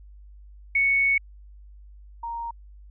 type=tone pair in turn; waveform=sine; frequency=2217 / 932.1 Hz; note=C#7 / A#5; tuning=0 / 0 cents; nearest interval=octave + minor third; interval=1500 cents; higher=first; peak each=-18 / -29 dBFS; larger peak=first; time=0.75-1.18 / 2.23-2.51 s; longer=first; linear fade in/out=5 ms; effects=added 50 Hz sine -44 dBFS peak until 2.9 s